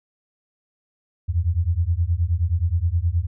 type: beating tone pair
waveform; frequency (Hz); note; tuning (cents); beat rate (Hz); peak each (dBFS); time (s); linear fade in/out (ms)
sine; 81 / 90.5; E2 / F#2; -30 / -38; 9.5; -21; 1.28-3.27; 20
effects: none